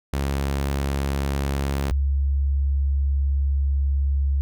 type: tone pair in turn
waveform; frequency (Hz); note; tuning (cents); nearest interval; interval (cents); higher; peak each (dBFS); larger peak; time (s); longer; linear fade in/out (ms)
sawtooth / sine; 69.3 / 69.3; C#2 / C#2; 0 / 0; unison; 0; neither; -18; neither; 0.13-1.91 / 1.91-4.41; second; 0
effects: none